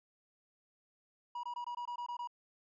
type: tone bursts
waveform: triangle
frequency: 964 Hz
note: B5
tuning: 42 cents flat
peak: -36 dBFS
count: 9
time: 1.35-2.274 s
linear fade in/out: 5 ms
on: 84 ms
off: 21 ms
effects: resampled to 16000 Hz